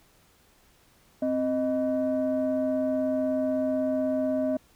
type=tone pair together; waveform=sine; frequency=261.6 / 622.3 Hz; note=C4 / D#5; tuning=0 / 0 cents; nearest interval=octave + minor third; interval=1500 cents; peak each=-25 dBFS; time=1.22-4.57 s; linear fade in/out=5 ms; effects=tanh soft clip ceiling -19 dBFS + pink hiss -61 dBFS RMS until 4.75 s